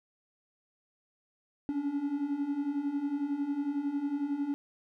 triangle beating tone pair, 277.2 / 288.2 Hz, C#4 / D4, 0 / -33 cents, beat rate 11 Hz, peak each -34 / -29 dBFS, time 1.69-4.54 s, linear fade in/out 0 ms, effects none

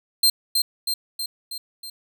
sawtooth tone with echo, 4163 Hz, C8, 10 cents flat, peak -11 dBFS, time 0.23-0.3 s, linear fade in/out 5 ms, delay 320 ms, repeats 5, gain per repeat -4 dB, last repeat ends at 1.9 s, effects none

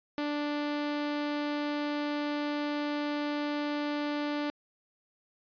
sawtooth tone, 293.7 Hz, D4, in tune, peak -26 dBFS, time 0.18-4.5 s, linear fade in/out 0 ms, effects resampled to 11025 Hz

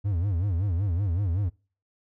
triangle tone with vibrato, 92.5 Hz, F#2, in tune, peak -21 dBFS, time 0.04-1.5 s, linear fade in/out 20 ms, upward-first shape sine, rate 5.3 Hz, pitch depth 210 cents each way, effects noise-tail reverb RT60 0.4 s tail -26 dB re dry

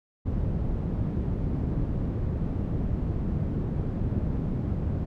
white low-pass noise, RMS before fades -28 dBFS, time 0.25-5.06 s, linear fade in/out 20 ms, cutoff 160 Hz, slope 12 dB/octave, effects none

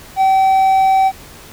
triangle tone, 768 Hz, G5, 36 cents flat, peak -7 dBFS, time 0.16-1.12 s, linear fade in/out 50 ms, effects pink hiss -38 dBFS RMS until 1.52 s

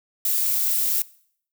violet noise, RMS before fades -22 dBFS, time 0.25-1.02 s, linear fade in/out 2 ms, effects noise-tail reverb RT60 0.6 s tail -21 dB re dry

